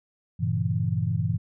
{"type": "chord", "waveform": "sine", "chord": "G diminished seventh", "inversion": "none", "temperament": "equal", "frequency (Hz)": [98, 116.54, 138.59, 164.81], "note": ["G2", "Bb2", "Db3", "Fb3"], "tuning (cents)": [0, 0, 0, 0], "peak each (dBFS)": [-28, -27, -31, -28], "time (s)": [0.39, 1.38], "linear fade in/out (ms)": 20, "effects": []}